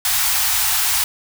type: band-stop noise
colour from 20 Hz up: white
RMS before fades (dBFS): -18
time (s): 0.05-1.04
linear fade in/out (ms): 2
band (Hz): 110 to 710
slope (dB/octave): 96
effects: none